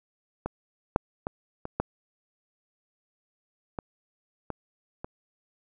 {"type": "clicks", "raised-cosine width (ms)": 1, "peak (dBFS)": [-16, -6, -16, -20, -11, -18, -18, -21], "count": 8, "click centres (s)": [0.46, 0.961, 1.269, 1.654, 1.8, 3.788, 4.503, 5.045], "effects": []}